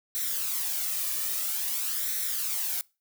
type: noise with flanger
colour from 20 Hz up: blue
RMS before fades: -30 dBFS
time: 0.15-2.81 s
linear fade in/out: 0 ms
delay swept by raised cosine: 0.51 to 1.71 ms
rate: 0.5 Hz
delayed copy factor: +0.6
effects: noise-tail reverb RT60 0.3 s tail -24 dB re dry